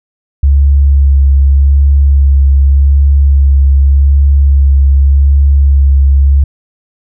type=tone with vibrato; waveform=sine; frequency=69.3 Hz; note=C#2; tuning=in tune; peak=-3 dBFS; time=0.43-6.44 s; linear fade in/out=5 ms; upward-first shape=sine; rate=0.85 Hz; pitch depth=18 cents each way; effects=none